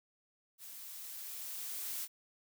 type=noise with level ramp; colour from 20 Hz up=blue; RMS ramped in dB=-50 to -39 dBFS; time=0.58-2.08 s; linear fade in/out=50 ms; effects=none